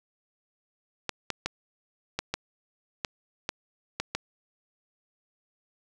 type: clicks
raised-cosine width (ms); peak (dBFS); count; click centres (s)
0.2; -11; 9; 1.093 / 1.303 / 1.46 / 2.19 / 2.34 / 3.048 / 3.491 / 4 / 4.15
effects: none

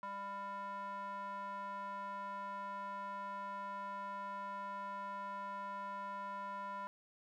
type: tone with band-pass filter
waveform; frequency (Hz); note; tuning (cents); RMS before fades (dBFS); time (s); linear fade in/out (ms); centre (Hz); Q
square; 199; G3; +26; -44; 0.03-6.87; 0; 1100; 6.8
effects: none

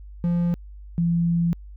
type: tone pair in turn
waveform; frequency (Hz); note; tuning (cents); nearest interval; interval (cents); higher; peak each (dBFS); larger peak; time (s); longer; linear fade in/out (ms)
triangle / sine; 173 / 169.83; F3 / F3; -16 / -48; unison; 32; first; -17 / -18; first; 0.24-0.54 / 0.98-1.53; second; 0
effects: added 50 Hz sine -38 dBFS peak until 1.76 s

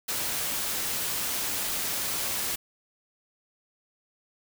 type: noise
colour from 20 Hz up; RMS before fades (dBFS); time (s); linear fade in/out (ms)
white; -30; 0.08-2.56; 10
effects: none

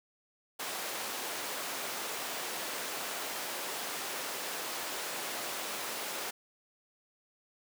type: high-pass noise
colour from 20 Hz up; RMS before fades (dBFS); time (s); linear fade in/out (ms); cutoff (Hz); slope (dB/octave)
pink; -38; 0.59-6.31; 10; 460; 12
effects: none

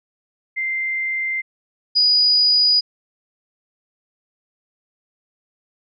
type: tone pair in turn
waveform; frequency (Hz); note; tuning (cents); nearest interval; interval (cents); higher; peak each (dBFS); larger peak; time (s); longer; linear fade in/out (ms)
sine; 2088 / 4923; C7 / D#8; -4 / -19; octave + minor third; 1485; second; -20 / -12; second; 0.56-1.42 / 1.95-2.81; neither; 20
effects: none

